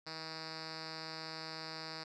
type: tone with low-pass filter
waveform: 5% pulse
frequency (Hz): 159.8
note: D#3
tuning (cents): +47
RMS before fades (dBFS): -45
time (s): 0.06-2.04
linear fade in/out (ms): 10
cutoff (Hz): 4800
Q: 5.4
effects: none